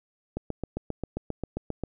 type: click train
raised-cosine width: 2 ms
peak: -17 dBFS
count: 12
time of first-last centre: 0.37-1.837 s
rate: 7.5 Hz
effects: none